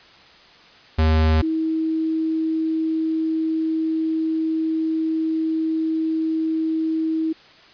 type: tone pair in turn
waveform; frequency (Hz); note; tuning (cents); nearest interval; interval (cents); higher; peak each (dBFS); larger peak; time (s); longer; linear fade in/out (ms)
square / sine; 79 / 320; D#2 / D#4; +27 / +49; 2 octaves; 2422; second; -15 / -19; first; 0.98-1.42 / 1.42-7.33; second; 10
effects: white hiss -48 dBFS RMS until 7.73 s + resampled to 11025 Hz